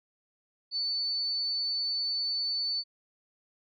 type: tone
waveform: sine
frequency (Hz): 4495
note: C#8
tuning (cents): +23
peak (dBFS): -28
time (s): 0.71-2.84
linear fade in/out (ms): 50
effects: none